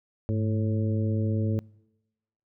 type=harmonic tone with a mistuned harmonic; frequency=110 Hz; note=A2; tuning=in tune; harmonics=1 / 2 / 3 / 4 / 5; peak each=-25 / -31 / -35 / -37 / -39 dBFS; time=0.29-1.59 s; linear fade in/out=0 ms; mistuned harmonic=1; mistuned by=-91 cents; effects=noise-tail reverb RT60 1.0 s tail -26 dB re dry